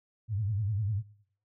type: tone with vibrato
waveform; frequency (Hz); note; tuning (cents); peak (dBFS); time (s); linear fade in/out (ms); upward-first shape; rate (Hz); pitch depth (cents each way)
sine; 103.8; G#2; 0; -28; 0.28-1.03; 50; triangle; 10; 190
effects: noise-tail reverb RT60 0.6 s tail -20 dB re dry